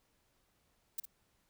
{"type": "noise with echo", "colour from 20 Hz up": "violet", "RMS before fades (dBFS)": -37, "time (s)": [0.98, 1], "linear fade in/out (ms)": 5, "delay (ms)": 55, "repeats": 1, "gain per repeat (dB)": -9, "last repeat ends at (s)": 1.055, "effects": ["pink hiss -75 dBFS RMS until 1.49 s"]}